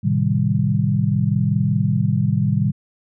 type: chord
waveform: sine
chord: A half-diminished seventh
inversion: none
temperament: equal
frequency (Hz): 110 / 130.81 / 155.56 / 196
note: A2 / C3 / Eb3 / G3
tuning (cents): 0 / 0 / 0 / 0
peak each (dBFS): -21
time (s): 0.03-2.72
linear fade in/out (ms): 20
effects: none